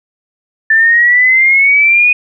sine exponential sweep, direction up, 1762 to 2489 Hz, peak -5 dBFS, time 0.7-2.13 s, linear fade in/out 5 ms, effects none

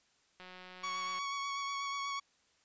click train, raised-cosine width 0.3 ms, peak -35 dBFS, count 145, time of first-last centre 0.4-1.187 s, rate 183 Hz
sawtooth tone with vibrato, 1117 Hz, C#6, 13 cents sharp, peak -32 dBFS, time 0.83-2.2 s, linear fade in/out 10 ms, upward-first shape sine, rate 8.2 Hz, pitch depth 16 cents each way
effects white hiss -71 dBFS RMS until 2.64 s + resampled to 16000 Hz

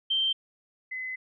sine tone pair in turn, 3136 / 2031 Hz, G7 / B6, 0 / +48 cents, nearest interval minor sixth, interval 752 cents, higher first, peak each -23 / -32 dBFS, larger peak first, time 0.1-0.33 / 0.91-1.16 s, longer second, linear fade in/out 10 ms, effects none

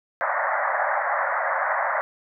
pink band-pass noise, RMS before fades -24 dBFS, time 0.21-2.01 s, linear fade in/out 0 ms, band 560 to 2000 Hz, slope 96 dB/octave, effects none

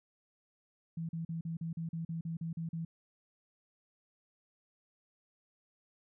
sine tone bursts, 164.81 Hz, E3, in tune, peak -35 dBFS, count 12, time 0.97-2.85 s, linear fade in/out 5 ms, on 120 ms, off 40 ms, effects none

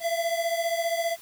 square beating tone pair, 669 / 684 Hz, E5 / F5, +25 / -36 cents, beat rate 15 Hz, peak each -27 / -31 dBFS, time 0-1.17 s, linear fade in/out 50 ms, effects white hiss -49 dBFS RMS until 1.21 s

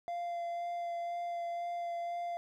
triangle tone with vibrato, 691 Hz, F5, 19 cents flat, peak -33 dBFS, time 0.08-2.37 s, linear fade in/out 0 ms, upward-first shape sine, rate 2 Hz, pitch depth 11 cents each way, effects none

